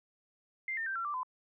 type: tone with pitch steps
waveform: sine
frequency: 2093 / 1811.6 / 1568 / 1357.1 / 1174.7 / 1016.7 Hz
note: C7 / A#6 / G6 / E6 / D6 / B5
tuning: 0 / -50 / 0 / +50 / 0 / +50 cents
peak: -33 dBFS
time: 0.68-1.232 s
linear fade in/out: 2 ms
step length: 92 ms
effects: none